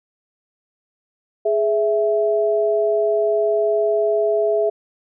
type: tone pair together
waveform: sine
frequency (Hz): 418.7 / 659.3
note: G#4 / E5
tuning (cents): +14 / 0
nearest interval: minor sixth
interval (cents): 786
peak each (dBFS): -18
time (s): 1.45-4.7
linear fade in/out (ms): 10
effects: none